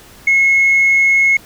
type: tone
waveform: sine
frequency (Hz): 2174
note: C#7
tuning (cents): -34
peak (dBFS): -7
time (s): 0.27-1.37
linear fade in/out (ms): 5
effects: tanh soft clip ceiling -5 dBFS + pink hiss -41 dBFS RMS until 1.45 s